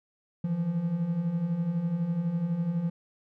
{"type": "beating tone pair", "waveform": "triangle", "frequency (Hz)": [160.3, 172.3], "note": ["E3", "F3"], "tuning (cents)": [-48, -23], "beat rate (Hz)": 12, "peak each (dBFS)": [-32, -25], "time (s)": [0.44, 2.9], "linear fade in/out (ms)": 5, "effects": []}